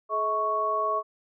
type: tone cluster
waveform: sine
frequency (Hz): 426.7 / 642 / 1109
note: G#4 / E5 / C#6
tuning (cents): +47 / -46 / 0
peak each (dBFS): -33 / -30 / -25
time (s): 0.09-1.03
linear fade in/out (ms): 50
effects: none